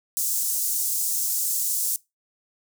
pink high-pass noise, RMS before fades -25 dBFS, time 0.17-1.96 s, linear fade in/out 0 ms, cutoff 6800 Hz, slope 24 dB/octave, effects noise-tail reverb RT60 0.2 s tail -21 dB re dry

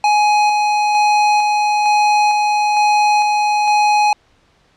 square tone with tremolo, 837 Hz, G#5, 13 cents sharp, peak -11 dBFS, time 0.04-4.13 s, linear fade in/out 2 ms, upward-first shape square, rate 1.1 Hz, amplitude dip 25%, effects pink hiss -55 dBFS RMS until 4.76 s + low-pass 5000 Hz 12 dB/octave

